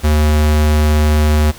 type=tone; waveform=square; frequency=75.8 Hz; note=D#2; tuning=45 cents flat; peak=-10 dBFS; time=0.03-1.52 s; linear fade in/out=20 ms; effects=pink hiss -36 dBFS RMS until 1.58 s